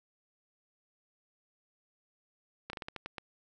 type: slowing click train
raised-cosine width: 0.3 ms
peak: -23 dBFS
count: 8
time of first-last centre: 2.7-3.182 s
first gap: 32 ms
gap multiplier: 1.25
effects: none